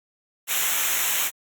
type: noise with comb filter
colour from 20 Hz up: white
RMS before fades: -23 dBFS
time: 0.47-1.31 s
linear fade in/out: 50 ms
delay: 0.21 ms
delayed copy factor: -0.8
effects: Opus 48 kbps

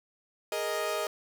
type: chord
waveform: sawtooth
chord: Ab suspended second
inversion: none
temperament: equal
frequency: 415.3 / 466.2 / 622.3 Hz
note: Ab4 / Bb4 / Eb5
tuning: 0 / 0 / 0 cents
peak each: -32 / -32 / -28 dBFS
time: 0.52-1.07 s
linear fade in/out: 2 ms
effects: none

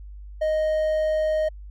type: tone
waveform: triangle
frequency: 622.3 Hz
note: D#5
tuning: in tune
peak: -18 dBFS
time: 0.41-1.49 s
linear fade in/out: 10 ms
effects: added 50 Hz sine -37 dBFS peak until 1.7 s

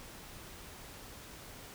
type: silence
effects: pink hiss -50 dBFS RMS until 1.74 s

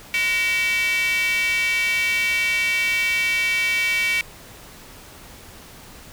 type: tone with high-pass filter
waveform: square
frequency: 207.7 Hz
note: G#3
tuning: in tune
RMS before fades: -21 dBFS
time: 0.14-4.21 s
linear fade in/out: 0 ms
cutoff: 2300 Hz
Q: 7.2
effects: pink hiss -43 dBFS RMS until 6.12 s

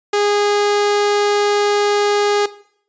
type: tone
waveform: sawtooth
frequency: 411.3 Hz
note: G#4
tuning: 17 cents flat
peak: -10 dBFS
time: 0.13-2.46 s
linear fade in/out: 5 ms
effects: noise-tail reverb RT60 0.6 s tail -17 dB re dry + resampled to 16000 Hz

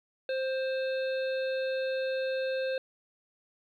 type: harmonic tone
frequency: 525 Hz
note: C5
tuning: 6 cents sharp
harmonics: 1 / 3 / 5 / 7 / 8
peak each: -29 / -39 / -43 / -46 / -47 dBFS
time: 0.29-2.78 s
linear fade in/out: 2 ms
effects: 11-bit

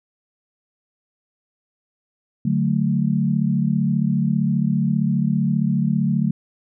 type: chord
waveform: sine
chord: D major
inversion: none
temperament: equal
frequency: 146.83 / 185 / 220 Hz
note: D3 / F#3 / A3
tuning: 0 / 0 / 0 cents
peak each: -21 dBFS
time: 2.45-6.31 s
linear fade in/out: 5 ms
effects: none

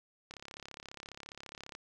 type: click train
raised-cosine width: 0.2 ms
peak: -28 dBFS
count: 51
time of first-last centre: 0.31-1.751 s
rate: 34.7 Hz
effects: none

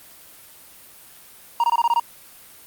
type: tone bursts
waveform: triangle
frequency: 939 Hz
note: A#5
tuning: 12 cents sharp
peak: -13 dBFS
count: 7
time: 1.6-1.998 s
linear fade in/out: 2 ms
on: 38 ms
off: 22 ms
effects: white hiss -46 dBFS RMS until 2.66 s + Opus 32 kbps

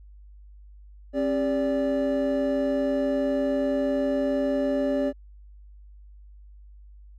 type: tone cluster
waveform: triangle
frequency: 268.8 / 400.8 / 579 Hz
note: C4 / G4 / D5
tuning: +47 / +38 / -25 cents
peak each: -23 / -30 / -23 dBFS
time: 1.13-5.13 s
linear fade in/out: 50 ms
effects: tanh soft clip ceiling -11 dBFS + added 50 Hz sine -45 dBFS peak until 7.18 s

